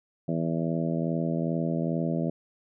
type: harmonic tone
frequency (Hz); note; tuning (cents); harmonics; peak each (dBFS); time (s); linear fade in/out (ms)
82.4; E2; 0; 2 / 3 / 4 / 5 / 6 / 7 / 8; -28 / -31 / -34 / -39 / -39 / -36 / -37; 0.28-2.3; 5
effects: none